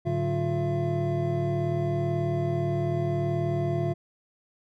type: tone cluster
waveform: triangle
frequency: 105.5 / 143.8 / 184.5 / 353.3 / 674 Hz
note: G#2 / D3 / F#3 / F4 / E5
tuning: +28 / -36 / -5 / +20 / +38 cents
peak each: -30 / -26 / -35 / -28 / -30 dBFS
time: 0.05-3.94 s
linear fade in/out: 20 ms
effects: none